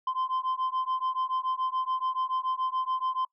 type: beating tone pair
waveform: sine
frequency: 1032 / 1039 Hz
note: C6 / C6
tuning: -24 / -12 cents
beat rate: 7 Hz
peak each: -28 dBFS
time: 0.07-3.25 s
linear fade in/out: 5 ms
effects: noise-tail reverb RT60 0.1 s tail -23 dB re dry + tanh soft clip ceiling -24 dBFS